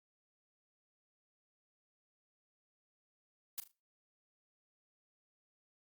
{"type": "noise with echo", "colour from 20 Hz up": "blue", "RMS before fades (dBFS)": -39, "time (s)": [3.58, 3.6], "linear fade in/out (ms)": 0, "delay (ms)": 38, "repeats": 3, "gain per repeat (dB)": -11, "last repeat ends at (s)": 3.714, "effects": ["noise-tail reverb RT60 0.3 s tail -22 dB re dry", "Opus 48 kbps"]}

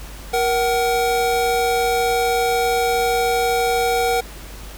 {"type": "tone pair together", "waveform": "square", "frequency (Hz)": [471.5, 755], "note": ["A#4", "F#5"], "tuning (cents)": [20, 35], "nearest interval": "minor sixth", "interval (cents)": 815, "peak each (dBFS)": -20, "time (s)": [0.33, 4.21], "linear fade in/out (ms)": 10, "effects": ["added 50 Hz sine -35 dBFS peak until 4.77 s", "pink hiss -39 dBFS RMS until 4.77 s"]}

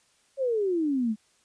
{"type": "exponential sweep", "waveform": "sine", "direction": "down", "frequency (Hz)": [558, 207.7], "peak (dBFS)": -23, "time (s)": [0.37, 1.16], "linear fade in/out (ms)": 50, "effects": ["white hiss -65 dBFS RMS until 1.44 s", "resampled to 22050 Hz"]}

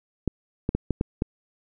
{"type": "clicks", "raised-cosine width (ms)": 3, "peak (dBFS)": -10, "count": 6, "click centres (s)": [0.277, 0.691, 0.75, 0.907, 1.011, 1.221], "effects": []}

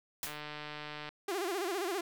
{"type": "noise with exponential decay", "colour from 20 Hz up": "white", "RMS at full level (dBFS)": -34, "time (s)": [0.23, 0.41], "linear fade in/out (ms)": 1, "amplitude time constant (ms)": 39}
{"type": "click train", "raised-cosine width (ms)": 0.3, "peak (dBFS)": -26, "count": 124, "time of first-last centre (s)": [0.27, 1.09], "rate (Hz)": 150}
{"type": "tone with vibrato", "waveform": "sawtooth", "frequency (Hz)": 371.5, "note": "F#4", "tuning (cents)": 7, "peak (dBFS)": -29, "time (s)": [1.28, 2.01], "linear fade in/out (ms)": 5, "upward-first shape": "sine", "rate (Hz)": 15, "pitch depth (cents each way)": 170}
{"effects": []}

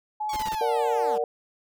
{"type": "tone with pitch glide", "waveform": "sine", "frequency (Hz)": [851, 870.9], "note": ["G#5", "A5"], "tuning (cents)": [42, -18], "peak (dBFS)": -26, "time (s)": [0.2, 1.16], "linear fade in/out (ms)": 10, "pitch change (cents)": 40, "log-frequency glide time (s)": [0.33, 0.45]}
{"type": "linear sweep", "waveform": "10% pulse", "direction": "down", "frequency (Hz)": [1145, 189.3], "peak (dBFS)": -29, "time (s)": [0.29, 1.18], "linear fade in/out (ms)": 5}
{"type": "noise bursts", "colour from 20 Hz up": "pink", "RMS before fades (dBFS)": -36, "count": 4, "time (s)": [0.33, 0.55], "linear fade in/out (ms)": 2, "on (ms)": 34, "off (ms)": 28}
{"type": "chord", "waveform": "sine", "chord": "Bb augmented", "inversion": "none", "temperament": "equal", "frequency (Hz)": [466.2, 587.3, 740], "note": ["Bb4", "D5", "F#5"], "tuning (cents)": [0, 0, 0], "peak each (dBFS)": [-25, -30, -29], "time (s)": [0.61, 1.24], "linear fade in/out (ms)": 2}
{"effects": []}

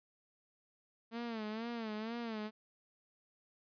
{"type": "tone with vibrato", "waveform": "sawtooth", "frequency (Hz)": 224.5, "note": "A3", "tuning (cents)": 35, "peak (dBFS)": -35, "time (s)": [1.11, 2.51], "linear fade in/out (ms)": 50, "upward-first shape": "sine", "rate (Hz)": 2.1, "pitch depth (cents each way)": 100, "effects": ["resampled to 11025 Hz"]}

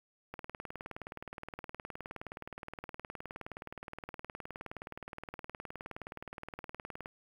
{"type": "click train", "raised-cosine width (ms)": 0.5, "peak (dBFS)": -27, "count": 130, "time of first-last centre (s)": [0.34, 7.059], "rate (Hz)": 19.2, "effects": ["9-bit"]}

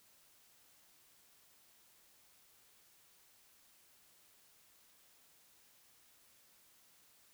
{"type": "silence", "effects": ["white hiss -67 dBFS RMS until 7.33 s"]}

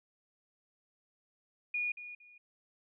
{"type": "tone with echo", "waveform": "sine", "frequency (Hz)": 2445, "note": "D#7", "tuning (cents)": -31, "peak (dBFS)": -31, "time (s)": [1.74, 1.92], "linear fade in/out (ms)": 5, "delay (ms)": 230, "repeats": 2, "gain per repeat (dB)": -12, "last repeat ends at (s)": 2.38, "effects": []}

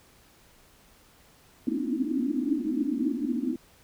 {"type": "band-pass noise", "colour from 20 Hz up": "white", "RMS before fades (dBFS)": -28, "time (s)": [1.67, 3.56], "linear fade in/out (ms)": 2, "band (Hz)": [230, 320], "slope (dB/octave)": 96, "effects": ["pink hiss -58 dBFS RMS until 3.83 s"]}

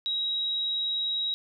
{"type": "tone with vibrato", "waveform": "sine", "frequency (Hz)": 3830, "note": "A#7", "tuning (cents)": 46, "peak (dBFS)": -26, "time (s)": [0.06, 1.34], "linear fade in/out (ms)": 0, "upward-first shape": "sine", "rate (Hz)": 20, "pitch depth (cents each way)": 11, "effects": []}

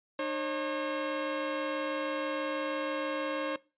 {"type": "tone pair together", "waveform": "sawtooth", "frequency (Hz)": [303.1, 540], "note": ["D#4", "C#5"], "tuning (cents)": [-45, -45], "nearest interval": "minor seventh", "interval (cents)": 1000, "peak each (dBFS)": [-32, -28], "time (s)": [0.19, 3.56], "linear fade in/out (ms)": 2, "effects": ["noise-tail reverb RT60 0.3 s tail -21 dB re dry", "resampled to 8000 Hz"]}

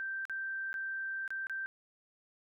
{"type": "tone with dropouts", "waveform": "sine", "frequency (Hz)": 1566, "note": "G6", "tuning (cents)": -2, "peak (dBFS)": -35, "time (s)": [0, 1.66], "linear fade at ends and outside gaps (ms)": 0, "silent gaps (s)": [[0.253, 0.297], [0.73, 0.741], [1.278, 1.305], [1.469, 1.497]], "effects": []}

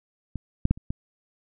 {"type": "clicks", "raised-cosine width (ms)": 5, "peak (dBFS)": [-19, -8, -8, -29, -16], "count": 5, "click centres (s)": [0.357, 0.654, 0.71, 0.775, 0.905], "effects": []}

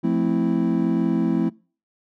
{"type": "chord", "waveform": "triangle", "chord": "F major seventh", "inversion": "none", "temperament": "equal", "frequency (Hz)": [174.61, 220, 261.6, 329.6], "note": ["F3", "A3", "C4", "E4"], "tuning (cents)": [0, 0, 0, 0], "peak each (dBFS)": -22, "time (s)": [0.03, 1.5], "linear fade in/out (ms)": 20, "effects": ["noise-tail reverb RT60 0.4 s tail -25 dB re dry"]}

